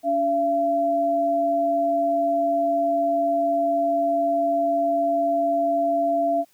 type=tone pair together; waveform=sine; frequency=285.5 / 679 Hz; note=D4 / F5; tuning=-49 / -49 cents; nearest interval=octave + minor third; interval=1500 cents; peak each=-27 / -19 dBFS; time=0.03-6.45 s; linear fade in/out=50 ms; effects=white hiss -61 dBFS RMS until 6.53 s